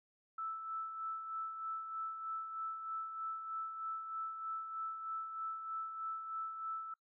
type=tone with tremolo; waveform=sine; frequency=1317 Hz; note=E6; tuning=2 cents flat; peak=-37 dBFS; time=0.38-6.94 s; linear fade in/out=5 ms; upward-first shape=sine; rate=3.2 Hz; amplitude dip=50%; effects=noise-tail reverb RT60 0.1 s tail -23 dB re dry